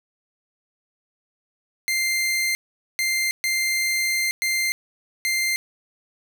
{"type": "tone bursts at uneven times", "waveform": "sawtooth", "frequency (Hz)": 2093, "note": "C7", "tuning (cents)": 0, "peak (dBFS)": -17, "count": 5, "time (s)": [[1.88, 2.55], [2.99, 3.31], [3.44, 4.31], [4.42, 4.72], [5.25, 5.56]], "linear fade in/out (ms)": 0, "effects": []}